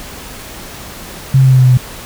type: tone with pitch steps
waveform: sine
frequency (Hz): 133.8 / 132.42 / 131.05 / 129.69 / 128.35 / 127.02 / 125.71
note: C3 / C3 / C3 / C3 / C3 / B2 / B2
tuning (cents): +39 / +21 / +3 / -15 / -33 / +49 / +31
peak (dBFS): -4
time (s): 1.34-1.774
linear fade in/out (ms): 5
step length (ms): 62
effects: pink hiss -30 dBFS RMS until 2.05 s